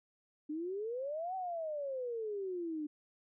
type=exponential two-way sweep; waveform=sine; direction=up then down; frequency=293.7 to 767 to 293.7 Hz; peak=-36 dBFS; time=0.49-2.87 s; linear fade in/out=10 ms; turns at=1.35 s; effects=none